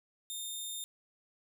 15% pulse tone, 3637 Hz, A#7, 43 cents flat, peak -31 dBFS, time 0.3-0.84 s, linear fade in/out 0 ms, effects none

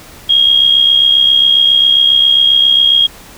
sine tone with amplitude modulation, 3267 Hz, G#7, 29 cents flat, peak -3 dBFS, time 0.29-3.07 s, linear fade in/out 10 ms, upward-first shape sine, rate 67.4 Hz, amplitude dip 60%, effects pink hiss -36 dBFS RMS until 3.37 s

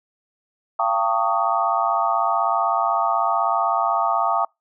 sine tone cluster, 683 / 782 / 901 / 1123 / 1239 Hz, F5 / G5 / A5 / C#6 / D#6, -39 / -4 / +41 / +22 / -8 cents, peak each -24 dBFS, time 0.79-4.45 s, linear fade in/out 5 ms, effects noise-tail reverb RT60 0.2 s tail -26 dB re dry

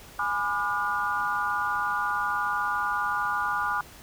sine chord, G# diminished seventh, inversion none, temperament just, 830.6 / 996.7 / 1196.1 / 1435.3 Hz, G#5 / B5 / D6 / F6, 0 / +16 / +31 / +47 cents, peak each -32 / -32 / -29 / -29 dBFS, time 0.19-3.81 s, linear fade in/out 2 ms, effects pink hiss -48 dBFS RMS until 4.02 s

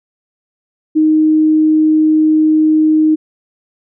sine tone, 311.1 Hz, D#4, in tune, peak -7 dBFS, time 0.95-3.16 s, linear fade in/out 20 ms, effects none

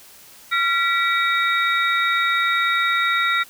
sine tone cluster, 1375 / 1953 / 2298 / 3751 Hz, F6 / B6 / D7 / A#7, -27 / -20 / -38 / +10 cents, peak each -20 / -22 / -25 / -25 dBFS, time 0.51-3.44 s, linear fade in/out 20 ms, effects white hiss -46 dBFS RMS until 3.49 s

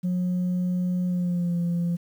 sine tone with pitch glide, 180 to 172.37 Hz, F#3 to F3, -47 to -22 cents, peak -20 dBFS, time 0.03-1.97 s, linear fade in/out 20 ms, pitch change -75 cents, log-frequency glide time 1.07-1.58 s, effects tanh soft clip ceiling -21 dBFS + 9-bit

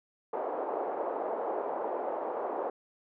white band-pass noise, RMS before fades -34 dBFS, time 0.33-2.7 s, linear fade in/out 5 ms, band 380 to 810 Hz, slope 24 dB/octave, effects none

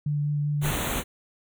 sine tone with vibrato, 146.83 Hz, D3, in tune, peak -23 dBFS, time 0.06-0.71 s, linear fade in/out 5 ms, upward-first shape sine, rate 5.1 Hz, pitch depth 11 cents each way
pink band-stop noise, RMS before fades -28 dBFS, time 0.61-1.04 s, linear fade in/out 50 ms, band 4100 to 6200 Hz, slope 96 dB/octave
effects none

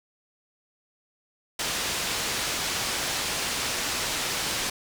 white low-pass noise, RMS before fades -29 dBFS, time 1.59-4.7 s, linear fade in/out 5 ms, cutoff 6400 Hz, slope 12 dB/octave, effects none

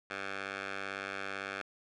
10% pulse tone with band-pass filter, 97.9 Hz, G2, 2 cents flat, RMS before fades -40 dBFS, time 0.1-1.62 s, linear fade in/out 5 ms, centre 1800 Hz, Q 1.4, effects resampled to 22050 Hz

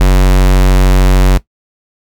square tone, 46.66 Hz, F#1, 15 cents sharp, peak -5 dBFS, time 0-1.38 s, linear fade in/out 10 ms, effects noise-tail reverb RT60 0.1 s tail -17 dB re dry

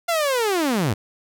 sawtooth linear sweep, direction down, 699 to 88.9 Hz, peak -15 dBFS, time 0.08-0.94 s, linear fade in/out 10 ms, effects none

